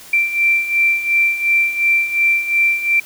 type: beating tone pair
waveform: sine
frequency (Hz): 2349 / 2351.8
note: D7 / D7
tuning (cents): 0 / +2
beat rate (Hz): 2.8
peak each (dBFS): -19 / -14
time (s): 0.13-3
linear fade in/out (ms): 5
effects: white hiss -39 dBFS RMS until 3.05 s